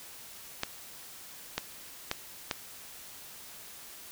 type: clicks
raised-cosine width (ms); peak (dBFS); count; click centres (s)
0.2; -12; 4; 0.634 / 1.58 / 2.114 / 2.512
effects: white hiss -48 dBFS RMS until 4.11 s